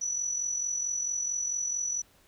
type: tone with amplitude modulation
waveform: sine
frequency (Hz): 5920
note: F#8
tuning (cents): 0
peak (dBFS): -26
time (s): 0.01-2.02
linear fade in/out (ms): 10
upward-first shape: sine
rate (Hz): 44.5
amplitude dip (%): 55
effects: pink hiss -62 dBFS RMS until 2.27 s